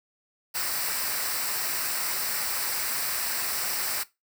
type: noise with comb filter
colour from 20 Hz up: white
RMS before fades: -29 dBFS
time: 0.54-4.04 s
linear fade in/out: 20 ms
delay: 0.3 ms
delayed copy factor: -0.6
effects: noise-tail reverb RT60 0.2 s tail -18 dB re dry